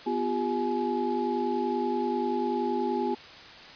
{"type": "tone cluster", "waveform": "sine", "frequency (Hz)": [248.6, 351, 401.4, 845], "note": ["B3", "F4", "G4", "G#5"], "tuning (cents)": [12, 9, 41, 30], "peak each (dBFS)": -31, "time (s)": [0.06, 3.15], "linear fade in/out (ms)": 10, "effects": ["white hiss -46 dBFS RMS until 3.75 s", "resampled to 11025 Hz"]}